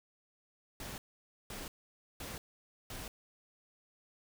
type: noise bursts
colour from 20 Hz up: pink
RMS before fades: -44 dBFS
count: 4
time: 0.8-3.08 s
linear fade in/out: 2 ms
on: 180 ms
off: 520 ms
effects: none